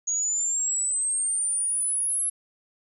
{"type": "exponential sweep", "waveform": "sine", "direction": "up", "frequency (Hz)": [6645, 11040], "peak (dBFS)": -23, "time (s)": [0.07, 2.3], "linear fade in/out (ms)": 10, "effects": []}